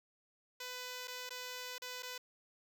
5% pulse tone with dropouts, 499.8 Hz, B4, 21 cents sharp, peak -31 dBFS, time 0.6-2.18 s, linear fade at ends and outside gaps 5 ms, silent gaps 1.074-1.079 / 1.293-1.305 / 1.782-1.819 / 2.024-2.03 s, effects none

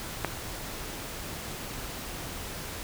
click, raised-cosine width 0.5 ms, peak -11 dBFS, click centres 0.247 s, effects pink hiss -38 dBFS RMS until 2.83 s

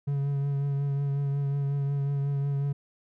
triangle tone with vibrato, 140.5 Hz, C#3, 24 cents sharp, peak -23 dBFS, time 0.07-2.73 s, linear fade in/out 10 ms, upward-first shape triangle, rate 5.5 Hz, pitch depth 26 cents each way, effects none

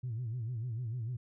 sine tone with vibrato, 117.8 Hz, A#2, 19 cents sharp, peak -33 dBFS, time 0.03-1.17 s, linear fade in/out 10 ms, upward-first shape sine, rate 6.7 Hz, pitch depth 140 cents each way, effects tanh soft clip ceiling -31 dBFS

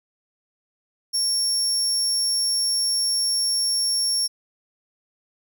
30% pulse tone, 5500 Hz, F8, 27 cents flat, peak -16 dBFS, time 1.13-4.28 s, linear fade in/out 20 ms, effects none

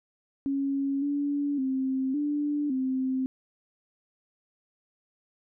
sine tone with pitch steps, 275.9 / 286.4 / 263.9 / 293.1 / 261.1 Hz, C#4 / D4 / C4 / D4 / C4, -8 / -43 / +15 / -3 / -3 cents, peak -25 dBFS, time 0.46-3.26 s, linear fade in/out 0 ms, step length 560 ms, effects none

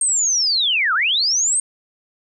sine linear two-way sweep, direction down then up, 8590 to 1212 to 8590 Hz, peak -15 dBFS, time 0.01-1.6 s, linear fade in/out 2 ms, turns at 0.94 s, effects none

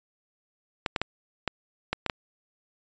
clicks, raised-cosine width 0.3 ms, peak -10 dBFS, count 7, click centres 0.862 / 0.962 / 1.016 / 1.477 / 1.93 / 2.063 / 2.098 s, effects resampled to 16000 Hz

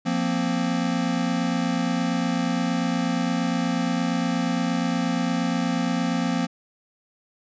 square chord, F suspended fourth, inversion none, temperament equal, 174.61 / 233.1 / 261.6 Hz, F3 / Bb3 / C4, 0 / 0 / 0 cents, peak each -27 dBFS, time 0.05-6.47 s, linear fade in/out 20 ms, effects resampled to 16000 Hz

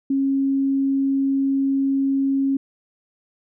sine tone, 272.5 Hz, C#4, 29 cents flat, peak -17 dBFS, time 0.1-2.57 s, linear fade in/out 5 ms, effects none

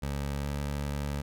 20% pulse tone with pitch glide, 70.4 to 71.63 Hz, C#2 to D2, +27 to -43 cents, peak -26 dBFS, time 0.02-1.22 s, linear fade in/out 10 ms, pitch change +30 cents, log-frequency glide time 0.39-0.48 s, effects none

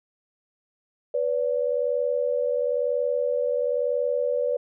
sine tone pair together, 493.9 / 574.9 Hz, B4 / D5, 0 / -37 cents, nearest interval minor third, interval 263 cents, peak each -24 / -25 dBFS, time 1.14-4.57 s, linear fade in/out 5 ms, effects none

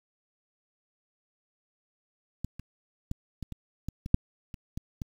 clicks, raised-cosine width 5 ms, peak -20 / -29 / -20 / -24 / -26 / -21 / -23 / -6 / -28 / -22 / -22 dBFS, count 11, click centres 2.446 / 2.596 / 3.114 / 3.427 / 3.523 / 3.886 / 4.061 / 4.144 / 4.542 / 4.775 / 5.018 s, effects 8-bit

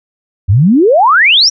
sine exponential sweep, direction up, 86 to 5920 Hz, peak -4 dBFS, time 0.48-1.5 s, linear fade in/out 20 ms, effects none

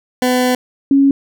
20% pulse / sine tone pair in turn, 251.2 / 276.1 Hz, B3 / C#4, +30 / -7 cents, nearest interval major second, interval 163 cents, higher second, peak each -7 dBFS, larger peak neither, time 0.22-0.55 / 0.91-1.11 s, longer first, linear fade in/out 2 ms, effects none

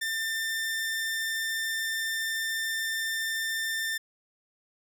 sawtooth tone, 1793 Hz, A6, 32 cents sharp, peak -25 dBFS, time 0.01-3.98 s, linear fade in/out 10 ms, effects none

